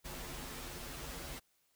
pink noise with comb filter, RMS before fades -45 dBFS, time 0.04-1.4 s, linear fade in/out 20 ms, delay 9.9 ms, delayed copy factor -1, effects white hiss -75 dBFS RMS until 1.75 s

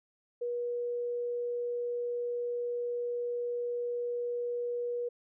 sine tone, 481.9 Hz, B4, 43 cents flat, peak -31 dBFS, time 0.41-5.09 s, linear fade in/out 10 ms, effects none

